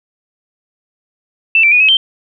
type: tone with pitch steps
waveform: sine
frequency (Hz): 2662 / 2340 / 2462 / 2563 / 3129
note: E7 / D7 / D#7 / E7 / G7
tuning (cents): +16 / -7 / -19 / -49 / -4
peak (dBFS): -6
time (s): 1.55-1.97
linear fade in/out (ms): 2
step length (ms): 84
effects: none